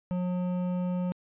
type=tone with hard clipping; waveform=triangle; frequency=180 Hz; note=F#3; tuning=47 cents flat; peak=-29 dBFS; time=0.11-1.12 s; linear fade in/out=0 ms; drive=14 dB; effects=resampled to 8000 Hz